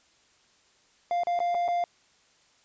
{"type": "tone with dropouts", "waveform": "triangle", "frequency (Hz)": 698.5, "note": "F5", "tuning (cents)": 0, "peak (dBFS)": -22, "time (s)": [1.11, 1.84], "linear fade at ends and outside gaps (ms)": 1, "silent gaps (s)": [[1.235, 1.27], [1.391, 1.402], [1.545, 1.549], [1.68, 1.685]], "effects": ["white hiss -63 dBFS RMS until 2.64 s", "resampled to 16000 Hz"]}